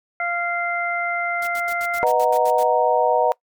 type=harmonic tone; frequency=694 Hz; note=F5; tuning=11 cents flat; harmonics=1 / 2 / 3; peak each=-25 / -25 / -25 dBFS; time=0.2-2.04 s; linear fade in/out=2 ms
type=noise bursts; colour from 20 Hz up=white; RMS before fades=-36 dBFS; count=10; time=1.42-2.632 s; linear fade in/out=2 ms; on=51 ms; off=78 ms
type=chord; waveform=sine; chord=B major seventh; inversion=none; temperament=equal; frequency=493.9 / 622.3 / 740 / 932.3 Hz; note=B4 / D#5 / F#5 / A#5; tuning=0 / 0 / 0 / 0 cents; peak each=-20 dBFS; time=2.03-3.32 s; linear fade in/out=0 ms
effects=noise-tail reverb RT60 0.1 s tail -22 dB re dry + MP3 96 kbps